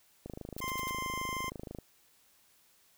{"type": "click train", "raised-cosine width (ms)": 2, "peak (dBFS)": -28, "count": 41, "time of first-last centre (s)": [0.26, 1.787], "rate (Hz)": 26.2}
{"type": "noise bursts", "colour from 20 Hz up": "blue", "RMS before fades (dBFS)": -42, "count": 4, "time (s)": [0.58, 0.899], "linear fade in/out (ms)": 0, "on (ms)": 22, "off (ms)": 77}
{"type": "tone", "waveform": "25% pulse", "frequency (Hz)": 1046.5, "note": "C6", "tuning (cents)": 0, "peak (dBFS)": -31, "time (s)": [0.61, 1.5], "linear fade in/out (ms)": 10}
{"effects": ["white hiss -66 dBFS RMS until 2.97 s"]}